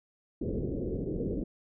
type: low-pass noise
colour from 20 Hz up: white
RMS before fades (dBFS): -33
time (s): 0.41-1.44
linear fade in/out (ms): 5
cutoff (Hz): 470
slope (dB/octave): 48
effects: none